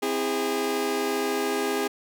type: chord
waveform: sawtooth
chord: C augmented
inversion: none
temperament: just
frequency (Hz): 261.6 / 327 / 408.8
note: C4 / E4 / G#4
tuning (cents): 0 / -14 / -27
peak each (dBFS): -27 / -28 / -22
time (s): 0.02-1.88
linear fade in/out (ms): 10
effects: none